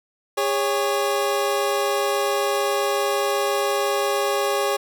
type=tone pair together; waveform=25% pulse; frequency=405.4 / 554.4 Hz; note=G#4 / C#5; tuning=-42 / 0 cents; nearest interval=perfect fourth; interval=542 cents; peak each=-19 dBFS; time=0.37-4.77 s; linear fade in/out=10 ms; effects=none